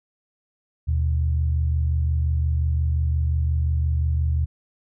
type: tone pair together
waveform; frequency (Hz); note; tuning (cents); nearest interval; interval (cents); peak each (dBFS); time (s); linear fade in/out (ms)
sine; 77.78 / 123.47; D#2 / B2; 0 / 0; minor sixth; 800; -19 / -27; 0.87-4.46; 20
effects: none